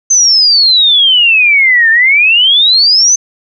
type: exponential two-way sweep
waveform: sine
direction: down then up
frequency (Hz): 6272 to 1772 to 6272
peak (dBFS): -4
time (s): 0.1-3.16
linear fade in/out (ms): 10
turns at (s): 1.9
effects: none